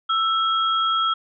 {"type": "tone pair together", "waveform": "sine", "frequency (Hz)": [1325, 3283], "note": ["E6", "G#7"], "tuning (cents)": [9, -21], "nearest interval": "octave + major third", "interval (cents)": 1570, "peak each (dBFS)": [-19, -24], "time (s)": [0.09, 1.14], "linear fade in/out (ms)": 10, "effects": []}